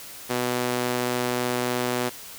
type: tone with high-pass filter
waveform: sawtooth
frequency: 123.47 Hz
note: B2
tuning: in tune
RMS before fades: -26 dBFS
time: 0.29-2.1 s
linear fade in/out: 20 ms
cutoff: 310 Hz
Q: 0.87
effects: white hiss -41 dBFS RMS until 2.38 s